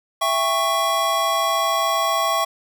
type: chord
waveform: square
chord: C# diminished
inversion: first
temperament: just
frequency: 665.2 / 798.3 / 1108.7 Hz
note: E5 / G5 / C#6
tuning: +16 / +31 / 0 cents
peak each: -24 / -27 / -21 dBFS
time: 0.21-2.45 s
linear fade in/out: 10 ms
effects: none